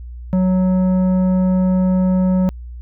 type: tone with tanh clipping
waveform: sine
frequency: 185 Hz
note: F#3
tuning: in tune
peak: -14 dBFS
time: 0.33-2.49 s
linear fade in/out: 0 ms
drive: 10 dB
effects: added 60 Hz sine -29 dBFS peak until 2.81 s